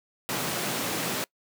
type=high-pass noise; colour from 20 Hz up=pink; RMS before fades=-30 dBFS; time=0.29-1.24 s; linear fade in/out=0 ms; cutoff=140 Hz; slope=24 dB/octave; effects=noise-tail reverb RT60 0.1 s tail -24 dB re dry